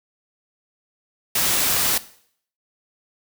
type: noise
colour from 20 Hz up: white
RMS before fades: -20 dBFS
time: 1.35-1.98 s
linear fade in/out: 5 ms
effects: noise-tail reverb RT60 0.6 s tail -17 dB re dry